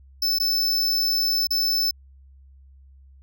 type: tone with dropouts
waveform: square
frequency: 5270 Hz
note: E8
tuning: 1 cent flat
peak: -20 dBFS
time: 0.22-1.91 s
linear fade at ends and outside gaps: 5 ms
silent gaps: 0.387-0.399 / 1.471-1.506 s
effects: added 67 Hz sine -47 dBFS peak until 3.22 s